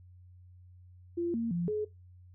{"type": "tone with pitch steps", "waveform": "sine", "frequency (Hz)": [343.6, 230.4, 172.6, 424.2], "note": ["F4", "A#3", "F3", "G#4"], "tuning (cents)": [-28, -20, -20, 37], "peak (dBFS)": -29, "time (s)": [1.17, 1.85], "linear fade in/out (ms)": 10, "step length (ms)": 170, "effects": ["noise-tail reverb RT60 0.2 s tail -20 dB re dry", "added 90 Hz sine -52 dBFS peak until 2.34 s"]}